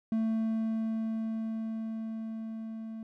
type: tone with level ramp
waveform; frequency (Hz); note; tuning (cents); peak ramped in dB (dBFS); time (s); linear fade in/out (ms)
triangle; 222.6; A3; +20; -24 to -36; 0.12-3.03; 2
effects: none